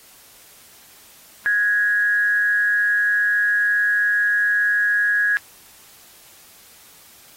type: tone with amplitude modulation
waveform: sine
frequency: 1661.2 Hz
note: G#6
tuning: in tune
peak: -13 dBFS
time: 1.46-5.37 s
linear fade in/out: 0 ms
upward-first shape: sine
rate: 207 Hz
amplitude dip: 55%
effects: white hiss -48 dBFS RMS until 7.36 s + AAC 48 kbps